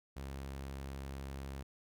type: tone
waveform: sawtooth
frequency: 68 Hz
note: C#2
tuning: 33 cents flat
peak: -38 dBFS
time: 0.16-1.63 s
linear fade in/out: 10 ms
effects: none